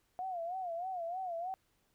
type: tone with vibrato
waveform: sine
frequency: 712 Hz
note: F5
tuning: 33 cents sharp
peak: -36 dBFS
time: 0.19-1.54 s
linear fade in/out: 0 ms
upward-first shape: sine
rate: 3.2 Hz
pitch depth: 120 cents each way
effects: pink hiss -75 dBFS RMS until 1.94 s